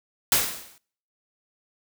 white noise with exponential decay, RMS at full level -17 dBFS, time 0.32-0.78 s, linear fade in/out 1 ms, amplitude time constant 99 ms, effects noise-tail reverb RT60 0.6 s tail -26 dB re dry

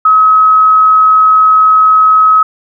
sine tone, 1278 Hz, D#6, 46 cents sharp, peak -3 dBFS, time 0.05-2.43 s, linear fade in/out 5 ms, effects none

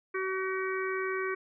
harmonic tone, 378.9 Hz, F#4, 41 cents sharp, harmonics 1 / 3 / 4 / 5 / 6, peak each -32 / -37 / -38 / -39 / -40 dBFS, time 0.14-1.35 s, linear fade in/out 10 ms, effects none

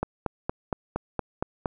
click train, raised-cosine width 1 ms, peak -12 dBFS, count 8, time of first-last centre 0.03-1.658 s, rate 4.3 Hz, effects none

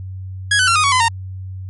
sawtooth tone with pitch steps, 1661.2 / 1505.8 / 1365 / 1237.3 / 1121.6 / 1016.7 / 921.6 Hz, G#6 / F#6 / F6 / D#6 / C#6 / B5 / A#5, 0 / +30 / -40 / -10 / +20 / +50 / -20 cents, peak -8 dBFS, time 0.51-1.084 s, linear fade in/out 5 ms, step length 82 ms, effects added 94 Hz sine -26 dBFS peak until 1.69 s + MP3 48 kbps

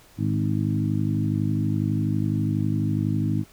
harmonic tone with a mistuned harmonic, 52.1 Hz, G#1, 6 cents sharp, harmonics 2 / 3 / 4 / 5 / 6, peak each -25 / -27 / -28 / -29 / -30 dBFS, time 0.17-3.45 s, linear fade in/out 50 ms, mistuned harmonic 2, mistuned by +40 cents, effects pink hiss -53 dBFS RMS until 3.52 s

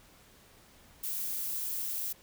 violet noise, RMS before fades -35 dBFS, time 1.03-2.13 s, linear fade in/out 10 ms, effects pink hiss -59 dBFS RMS until 2.22 s

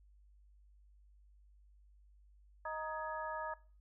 harmonic tone with a mistuned harmonic, 312.8 Hz, D#4, 9 cents sharp, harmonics 2 / 3 / 4 / 5, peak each -44 / -42 / -45 / -46 dBFS, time 2.65-3.54 s, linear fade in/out 5 ms, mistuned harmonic 5, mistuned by +120 cents, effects noise-tail reverb RT60 0.4 s tail -22 dB re dry + added 50 Hz sine -61 dBFS peak until 3.8 s

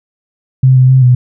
sine tone with pitch steps, 130.5 / 128.4 / 131.1 / 124.8 Hz, C3 / C3 / C3 / B2, -4 / -32 / +4 / +19 cents, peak -3 dBFS, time 0.63-1.15 s, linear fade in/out 5 ms, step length 130 ms, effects none

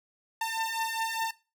sawtooth beating tone pair, 897 / 901.9 Hz, A5 / A5, +33 / +43 cents, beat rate 4.9 Hz, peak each -29 / -28 dBFS, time 0.41-1.31 s, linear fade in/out 5 ms, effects noise-tail reverb RT60 0.3 s tail -19 dB re dry

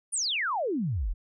sine exponential sweep, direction down, 9956 to 34.65 Hz, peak -26 dBFS, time 0.12-1.14 s, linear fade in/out 20 ms, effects none

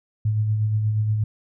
sine tone with tremolo, 107.4 Hz, A2, 41 cents flat, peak -17 dBFS, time 0.25-1.24 s, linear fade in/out 5 ms, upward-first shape sine, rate 8.4 Hz, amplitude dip 35%, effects none

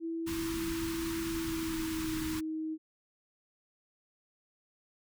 sine tone with pitch glide, 329.6 to 315.4 Hz, E4 to D#4, 0 to +24 cents, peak -33 dBFS, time 0-2.78 s, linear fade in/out 50 ms, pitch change -76 cents, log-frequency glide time 1.3-2.25 s
pink band-stop noise, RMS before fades -40 dBFS, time 0.26-2.41 s, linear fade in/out 20 ms, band 370 to 910 Hz, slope 96 dB/octave
effects none

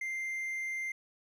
triangle tone, 2093 Hz, C7, in tune, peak -32 dBFS, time 0.01-0.92 s, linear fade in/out 5 ms, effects none

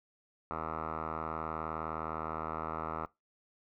5% pulse tone with low-pass filter, 79.6 Hz, D#2, 40 cents sharp, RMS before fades -38 dBFS, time 0.51-3.06 s, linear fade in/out 0 ms, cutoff 1300 Hz, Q 8.3, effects noise-tail reverb RT60 0.2 s tail -21 dB re dry

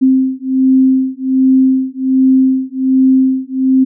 sine beating tone pair, 261.6 / 262.9 Hz, C4 / C4, 0 / +8 cents, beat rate 1.3 Hz, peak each -11 dBFS, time 0.01-3.85 s, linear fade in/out 20 ms, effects none

